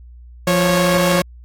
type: tone pair together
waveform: sawtooth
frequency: 174.61 / 550.2 Hz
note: F3 / C#5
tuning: 0 / -13 cents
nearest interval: octave + minor sixth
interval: 1987 cents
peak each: -12 dBFS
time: 0.47-1.22 s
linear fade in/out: 5 ms
effects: added 60 Hz sine -37 dBFS peak until 1.44 s + AAC 48 kbps